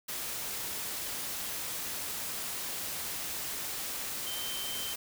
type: tone in noise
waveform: sine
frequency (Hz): 3112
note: G7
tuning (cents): -13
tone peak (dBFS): -39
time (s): 4.26-4.94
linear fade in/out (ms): 10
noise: white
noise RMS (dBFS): -37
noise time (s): 0.08-4.96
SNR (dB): -5
effects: none